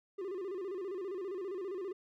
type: tone with vibrato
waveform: triangle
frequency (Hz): 377.8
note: F#4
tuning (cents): +36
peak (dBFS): -35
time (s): 0.18-1.93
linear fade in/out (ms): 10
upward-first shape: square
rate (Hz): 15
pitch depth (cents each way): 100
effects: none